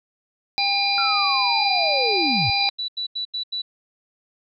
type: harmonic tone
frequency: 803 Hz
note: G5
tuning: 41 cents sharp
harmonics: 1 / 3 / 5 / 6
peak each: -24 / -24 / -24 / -24 dBFS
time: 0.58-2.69 s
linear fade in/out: 0 ms
type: linear sweep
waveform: sine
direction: down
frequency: 1392 to 93.5 Hz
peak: -23 dBFS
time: 0.98-2.5 s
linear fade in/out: 0 ms
type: tone bursts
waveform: sine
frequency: 3951 Hz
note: B7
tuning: in tune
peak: -24 dBFS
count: 6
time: 2.6-3.62 s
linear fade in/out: 10 ms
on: 100 ms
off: 84 ms
effects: none